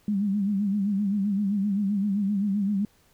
sine tone with vibrato, 201.2 Hz, G3, 45 cents sharp, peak -22 dBFS, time 0.08-2.85 s, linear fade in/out 2 ms, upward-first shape sine, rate 7.7 Hz, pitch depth 81 cents each way, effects pink hiss -62 dBFS RMS until 3.13 s

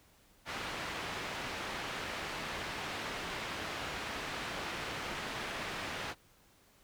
white low-pass noise, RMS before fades -40 dBFS, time 0.45-6.15 s, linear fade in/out 50 ms, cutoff 2500 Hz, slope 12 dB/octave, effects pink hiss -65 dBFS RMS until 6.83 s

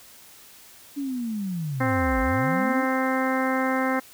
sine linear two-way sweep, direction down then up, 288.7 to 48.65 to 288.7 Hz, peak -26 dBFS, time 0.96-2.85 s, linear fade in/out 20 ms, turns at 2.21 s
harmonic tone, 261.6 Hz, C4, in tune, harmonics 1 / 2 / 3 / 4 / 5 / 6 / 7 / 8, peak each -25 / -28 / -30 / -31 / -32 / -33 / -33 / -34 dBFS, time 1.8-4 s, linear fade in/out 10 ms
effects white hiss -49 dBFS RMS until 4.13 s

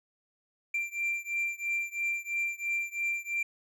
triangle beating tone pair, 2362 / 2365 Hz, D7 / D7, +9 / +12 cents, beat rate 3 Hz, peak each -31 / -32 dBFS, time 0.74-3.43 s, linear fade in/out 5 ms, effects none

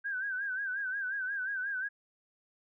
sine tone with vibrato, 1568 Hz, G6, in tune, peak -32 dBFS, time 0.04-1.89 s, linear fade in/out 20 ms, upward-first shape sine, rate 5.6 Hz, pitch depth 92 cents each way, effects none

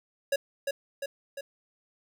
square tone with echo, 556 Hz, C#5, 5 cents sharp, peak -24 dBFS, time 0.32-0.36 s, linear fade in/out 5 ms, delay 350 ms, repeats 3, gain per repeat -4 dB, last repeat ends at 1.41 s, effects none

